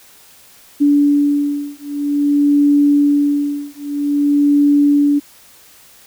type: beating tone pair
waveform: sine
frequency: 288.2 / 288.71 Hz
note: D4 / D4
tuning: -33 / -29 cents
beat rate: 0.51 Hz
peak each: -14 dBFS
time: 0.8-5.2 s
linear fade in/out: 20 ms
effects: white hiss -45 dBFS RMS until 6.06 s